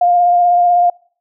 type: tone with vibrato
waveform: sine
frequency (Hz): 705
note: F5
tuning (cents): +16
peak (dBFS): -8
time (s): 0.01-0.9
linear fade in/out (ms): 5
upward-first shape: sine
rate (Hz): 16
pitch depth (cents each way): 19
effects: noise-tail reverb RT60 0.5 s tail -25 dB re dry